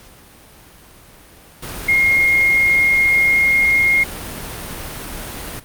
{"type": "tone in noise", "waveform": "sine", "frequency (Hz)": 2140, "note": "C7", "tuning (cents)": 38, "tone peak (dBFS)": -11, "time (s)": [1.88, 4.04], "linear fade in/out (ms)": 10, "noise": "pink", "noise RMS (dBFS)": -29, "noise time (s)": [1.62, 5.6], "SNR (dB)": 15, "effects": ["pink hiss -44 dBFS RMS until 5.64 s", "Opus 48 kbps"]}